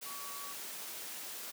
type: tone in noise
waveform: sine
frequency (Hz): 1133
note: C#6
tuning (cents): +37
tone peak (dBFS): -47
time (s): 0.05-0.54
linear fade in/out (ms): 20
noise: white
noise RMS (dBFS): -44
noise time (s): 0.01-1.52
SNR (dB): -6
effects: high-pass 200 Hz 12 dB/octave